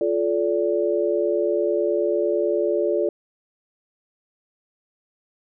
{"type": "tone cluster", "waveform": "sine", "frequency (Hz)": [349.7, 429.7, 579], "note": ["F4", "A4", "D5"], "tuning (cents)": [2, -41, -25], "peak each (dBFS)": -23, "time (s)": [0.01, 3.09], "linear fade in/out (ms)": 2, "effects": []}